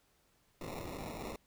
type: noise with sample-and-hold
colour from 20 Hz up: blue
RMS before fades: -43 dBFS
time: 0.61-1.36 s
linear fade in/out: 2 ms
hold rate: 1575 Hz
effects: pink hiss -72 dBFS RMS until 1.46 s